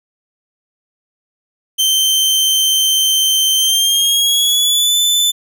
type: tone with pitch glide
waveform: sawtooth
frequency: 3112 to 3513 Hz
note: G7 to A7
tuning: -13 to -3 cents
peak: -8 dBFS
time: 1.78-5.32 s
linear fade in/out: 20 ms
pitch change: +210 cents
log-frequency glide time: 3.56-4.97 s
effects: none